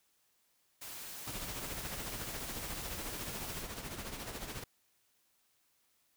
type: noise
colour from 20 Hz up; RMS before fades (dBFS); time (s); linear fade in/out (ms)
white; -46; 0.81-3.63; 10
type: noise with tremolo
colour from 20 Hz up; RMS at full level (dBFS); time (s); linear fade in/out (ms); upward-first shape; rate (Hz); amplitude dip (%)
pink; -41; 1.27-4.64; 5; sine; 14; 55
effects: white hiss -74 dBFS RMS until 6.16 s